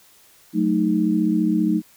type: chord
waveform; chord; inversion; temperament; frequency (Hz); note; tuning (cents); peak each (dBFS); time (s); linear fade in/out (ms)
sine; D# diminished; first; equal; 185 / 220 / 311.1; F#3 / A3 / D#4; 0 / 0 / 0; -22 / -21 / -20; 0.53-1.82; 50
effects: white hiss -53 dBFS RMS until 1.96 s